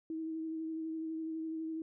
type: tone with vibrato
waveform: sine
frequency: 320.7 Hz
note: E4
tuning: 48 cents flat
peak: -36 dBFS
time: 0.1-1.82 s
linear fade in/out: 2 ms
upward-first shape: sine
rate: 12 Hz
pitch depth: 18 cents each way
effects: none